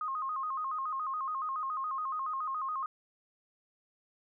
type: tone with vibrato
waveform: sine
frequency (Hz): 1156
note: D6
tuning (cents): -28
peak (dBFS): -32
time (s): 0.01-2.86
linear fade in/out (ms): 2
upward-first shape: square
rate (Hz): 7.1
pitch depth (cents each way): 130
effects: none